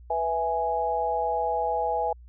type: chord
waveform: sine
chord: E major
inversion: second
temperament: equal with one note detuned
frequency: 492.5 / 659.3 / 830.6 Hz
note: B4 / E5 / G#5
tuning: -5 / 0 / 0 cents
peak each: -30 / -29 / -26 dBFS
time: 0.1-2.13 s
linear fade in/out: 5 ms
effects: added 60 Hz sine -45 dBFS peak until 2.28 s